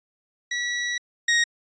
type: tone pair in turn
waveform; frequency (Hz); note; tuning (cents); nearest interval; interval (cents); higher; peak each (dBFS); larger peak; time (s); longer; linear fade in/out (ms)
sawtooth; 1938 / 1876.3; B6 / A#6; -33 / +11; minor second; 56; first; -21 / -14; second; 0.51-0.98 / 1.28-1.44; first; 5
effects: resampled to 16000 Hz